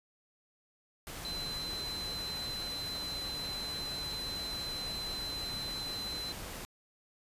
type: tone in noise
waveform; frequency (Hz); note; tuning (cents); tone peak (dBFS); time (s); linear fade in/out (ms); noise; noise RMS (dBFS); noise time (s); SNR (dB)
sine; 4053; B7; +44; -37; 1.25-6.32; 0; pink; -43; 1.07-6.65; +3
effects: resampled to 32000 Hz